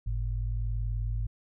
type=tone pair together; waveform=sine; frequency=49.2 / 110 Hz; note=G1 / A2; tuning=+7 / 0 cents; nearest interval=octave + major second; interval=1393 cents; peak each=-29 / -33 dBFS; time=0.06-1.27 s; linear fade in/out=10 ms; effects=none